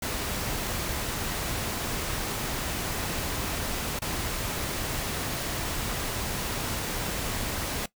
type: noise with dropouts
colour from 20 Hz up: pink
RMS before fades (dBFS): -31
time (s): 0.02-7.86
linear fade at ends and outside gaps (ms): 5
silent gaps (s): 3.991-4.018
effects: noise-tail reverb RT60 0.1 s tail -18 dB re dry